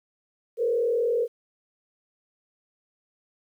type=tone with frequency modulation; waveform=sine; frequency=470.7 Hz; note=A#4; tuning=17 cents sharp; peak=-21 dBFS; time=0.57-1.28 s; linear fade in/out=50 ms; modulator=40.6 Hz; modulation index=0.89; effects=10-bit